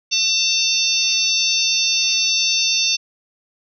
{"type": "harmonic tone with a mistuned harmonic", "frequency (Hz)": 901, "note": "A5", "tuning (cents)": 41, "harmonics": [3, 4, 5, 6, 7], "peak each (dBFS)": [-22, -22, -22, -22, -22], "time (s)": [0.11, 2.97], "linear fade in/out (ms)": 20, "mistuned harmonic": 7, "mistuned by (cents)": -68, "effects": []}